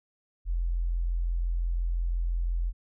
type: tone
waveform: sine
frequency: 42.89 Hz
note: F1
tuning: 31 cents flat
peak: -25 dBFS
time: 0.45-2.73 s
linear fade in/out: 50 ms
effects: none